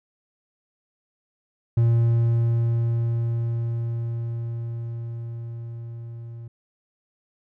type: tone with level ramp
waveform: triangle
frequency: 116.54 Hz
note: A#2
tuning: in tune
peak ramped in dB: -13 to -33 dBFS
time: 1.77-6.48 s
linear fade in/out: 5 ms
effects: none